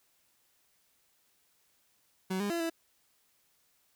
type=tone with pitch steps; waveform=30% pulse; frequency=187.7 / 203.5 / 338.7 / 330.4 Hz; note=F#3 / G#3 / E4 / E4; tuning=+25 / -35 / +47 / +4 cents; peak=-28 dBFS; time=2.3-2.7 s; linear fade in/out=10 ms; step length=100 ms; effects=white hiss -71 dBFS RMS until 3.95 s